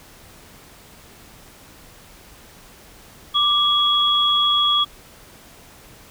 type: tone pair together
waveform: sine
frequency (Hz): 1179 / 3335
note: D6 / G#7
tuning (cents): +6 / +7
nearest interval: octave + tritone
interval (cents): 1801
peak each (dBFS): -20 / -16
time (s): 3.34-4.85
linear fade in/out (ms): 20
effects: pink hiss -46 dBFS RMS until 6.1 s